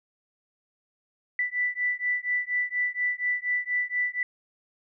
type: beating tone pair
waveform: sine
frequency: 1975.5 / 1979.7 Hz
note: B6 / B6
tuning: 0 / +4 cents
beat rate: 4.2 Hz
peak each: -28 dBFS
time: 1.39-4.23 s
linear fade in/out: 2 ms
effects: none